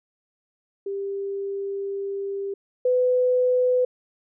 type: tone pair in turn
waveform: sine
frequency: 395.9 / 501.5 Hz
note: G4 / B4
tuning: +17 / +26 cents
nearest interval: major third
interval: 409 cents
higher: second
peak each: -26 / -17 dBFS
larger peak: second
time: 0.86-2.54 / 2.85-3.85 s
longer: first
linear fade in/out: 5 ms
effects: none